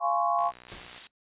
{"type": "chord", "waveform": "sine", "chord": "Db major seventh", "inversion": "first", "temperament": "just", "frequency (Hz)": [693, 831.5, 1039.4, 1108.7], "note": ["F5", "Ab5", "C6", "Db6"], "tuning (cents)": [-14, 2, -12, 0], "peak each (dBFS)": [-27, -30, -32, -28], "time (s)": [0, 0.52], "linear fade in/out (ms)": 50}
{"type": "click train", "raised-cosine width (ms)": 0.3, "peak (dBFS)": -31, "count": 37, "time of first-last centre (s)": [0.39, 0.979], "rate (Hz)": 61.1}
{"type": "noise", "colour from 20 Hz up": "blue", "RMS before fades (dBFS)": -36, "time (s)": [0.68, 1.07], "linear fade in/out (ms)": 0}
{"type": "noise with exponential decay", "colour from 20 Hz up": "pink", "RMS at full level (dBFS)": -42, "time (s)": [0.72, 1.11], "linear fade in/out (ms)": 0, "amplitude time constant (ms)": 83}
{"effects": ["noise-tail reverb RT60 0.1 s tail -26 dB re dry", "resampled to 8000 Hz"]}